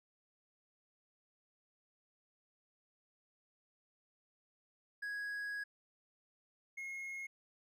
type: tone pair in turn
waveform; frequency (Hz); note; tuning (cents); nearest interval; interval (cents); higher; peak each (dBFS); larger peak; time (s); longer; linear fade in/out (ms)
triangle; 1660 / 2158; G#6 / C#7; -1 / -47; perfect fourth; 454; second; -37 / -40; first; 5.02-5.64 / 6.77-7.27; first; 10
effects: none